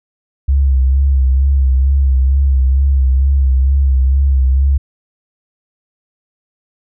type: tone with vibrato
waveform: sine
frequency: 67 Hz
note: C2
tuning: 42 cents sharp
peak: -8 dBFS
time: 0.48-4.78 s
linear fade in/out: 10 ms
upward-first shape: sine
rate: 2.2 Hz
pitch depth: 54 cents each way
effects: none

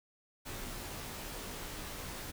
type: noise with comb filter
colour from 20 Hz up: pink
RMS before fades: -43 dBFS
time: 0.45-2.32 s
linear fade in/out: 20 ms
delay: 18 ms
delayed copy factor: -0.75
effects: none

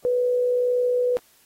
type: tone with amplitude modulation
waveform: sine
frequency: 493.9 Hz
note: B4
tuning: in tune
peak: -17 dBFS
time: 0.05-1.17 s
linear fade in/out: 0 ms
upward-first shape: sine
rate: 61.7 Hz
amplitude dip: 30%
effects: white hiss -58 dBFS RMS until 1.45 s + AAC 48 kbps

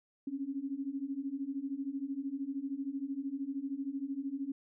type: beating tone pair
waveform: sine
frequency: 267 / 280 Hz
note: C4 / C#4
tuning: +35 / +18 cents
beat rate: 13 Hz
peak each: -39 / -37 dBFS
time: 0.27-4.52 s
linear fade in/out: 5 ms
effects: none

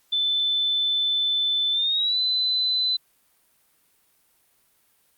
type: tone with pitch glide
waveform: sine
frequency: 3520 to 4020 Hz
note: A7 to B7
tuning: 0 to +30 cents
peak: -20 dBFS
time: 0.12-2.97 s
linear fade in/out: 10 ms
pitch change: +230 cents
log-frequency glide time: 1.72-2.19 s
effects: white hiss -64 dBFS RMS until 5.17 s + Opus 48 kbps

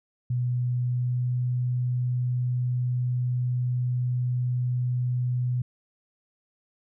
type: tone with pitch glide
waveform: sine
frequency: 123.47 to 124.26 Hz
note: B2 to B2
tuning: 0 to +11 cents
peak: -23 dBFS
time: 0.3-5.62 s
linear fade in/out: 5 ms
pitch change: +11 cents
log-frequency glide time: 0.8-1.32 s
effects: none

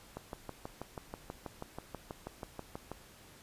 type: click train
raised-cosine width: 1 ms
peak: -26 dBFS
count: 18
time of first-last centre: 0.17-2.916 s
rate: 6.19 Hz
effects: pink hiss -57 dBFS RMS until 3.42 s + resampled to 32000 Hz

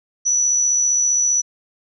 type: tone with amplitude modulation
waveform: sine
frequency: 5920 Hz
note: F#8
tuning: in tune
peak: -13 dBFS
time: 0.25-1.42 s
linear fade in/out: 20 ms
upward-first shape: sine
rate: 75.2 Hz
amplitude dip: 30%
effects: none

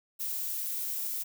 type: noise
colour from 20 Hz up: violet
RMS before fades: -34 dBFS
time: 0.19-1.24 s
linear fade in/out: 20 ms
effects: none

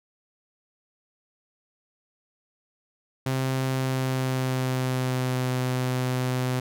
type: tone with pitch glide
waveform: sawtooth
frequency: 131.6 to 127.34 Hz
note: C3 to C3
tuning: +10 to -47 cents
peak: -20 dBFS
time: 3.26-6.6 s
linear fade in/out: 5 ms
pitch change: -57 cents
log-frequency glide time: 3.63-5.5 s
effects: none

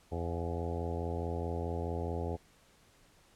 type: harmonic tone with a mistuned harmonic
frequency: 84.7 Hz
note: E2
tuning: 48 cents sharp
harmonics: 1 / 2 / 3 / 4 / 5 / 6 / 7 / 8 / 9 / 10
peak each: -36 / -43 / -44 / -44 / -41 / -43 / -48 / -49 / -46 / -48 dBFS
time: 0.11-2.37 s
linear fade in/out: 20 ms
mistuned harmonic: 9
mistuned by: -54 cents
effects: pink hiss -64 dBFS RMS until 3.35 s + low-pass 11000 Hz 12 dB/octave

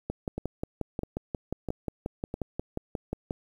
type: two click trains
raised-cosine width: 2 ms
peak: -19 / -17 dBFS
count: 4 / 19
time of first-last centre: 0.38-2.341 / 0.1-3.309 s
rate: 1.53 / 5.61 Hz
effects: 9-bit

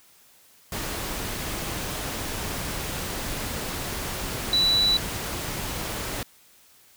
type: tone in noise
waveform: sine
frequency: 3951 Hz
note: B7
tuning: in tune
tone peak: -18 dBFS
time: 4.53-4.97 s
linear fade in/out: 2 ms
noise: pink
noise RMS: -31 dBFS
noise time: 0.72-6.23 s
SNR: +10 dB
effects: white hiss -56 dBFS RMS until 6.96 s

